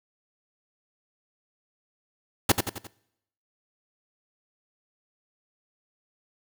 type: noise with echo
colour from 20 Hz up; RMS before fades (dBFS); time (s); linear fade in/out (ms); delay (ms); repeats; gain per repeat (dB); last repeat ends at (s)
pink; -18; 2.49-2.52; 5; 88; 4; -6; 2.872
effects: noise-tail reverb RT60 0.8 s tail -22 dB re dry